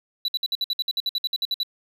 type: tone bursts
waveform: triangle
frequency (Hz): 3951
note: B7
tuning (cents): 0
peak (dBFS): -20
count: 16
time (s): 0.25-1.632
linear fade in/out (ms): 2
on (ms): 32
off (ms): 58
effects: none